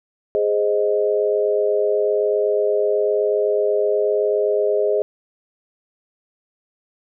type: chord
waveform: sine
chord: Ab major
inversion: none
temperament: equal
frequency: 415.3 / 523.3 / 622.3 Hz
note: Ab4 / C5 / Eb5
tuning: 0 / 0 / 0 cents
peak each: -18 / -23 / -21 dBFS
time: 0.35-5.02 s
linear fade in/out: 0 ms
effects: none